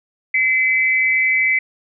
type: tone pair together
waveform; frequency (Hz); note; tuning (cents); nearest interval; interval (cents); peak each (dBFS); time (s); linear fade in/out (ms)
sine; 2048 / 2299; C7 / D7; -38 / -37; major second; 201; -15 / -18; 0.34-1.59; 5
effects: none